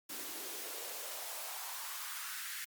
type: noise with high-pass filter sweep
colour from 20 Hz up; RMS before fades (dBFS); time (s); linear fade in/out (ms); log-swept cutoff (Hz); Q
white; -43; 0.09-2.65; 10; 260 to 1800; 2.7
effects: Opus 48 kbps